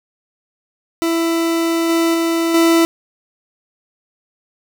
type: tone with level steps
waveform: 40% pulse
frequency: 332 Hz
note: E4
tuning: 12 cents sharp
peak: -14 / -12 / -14 / -9 dBFS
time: 1.02-2.85 s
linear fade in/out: 0 ms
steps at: 1.89 / 2.14 / 2.54 s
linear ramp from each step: 5 ms
effects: none